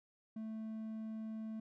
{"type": "tone", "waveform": "triangle", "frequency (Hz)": 220, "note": "A3", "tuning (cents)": 0, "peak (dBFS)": -39, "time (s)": [0.36, 1.6], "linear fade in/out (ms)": 5, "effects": []}